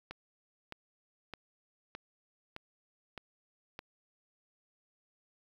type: click train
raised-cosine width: 0.3 ms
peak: -26 dBFS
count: 7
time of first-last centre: 0.11-3.791 s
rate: 1.63 Hz
effects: 9-bit